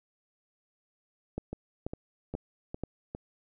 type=two click trains; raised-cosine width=2 ms; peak=-23 / -20 dBFS; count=5 / 4; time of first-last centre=1.53-3.149 / 1.38-2.836 s; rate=2.47 / 2.06 Hz; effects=none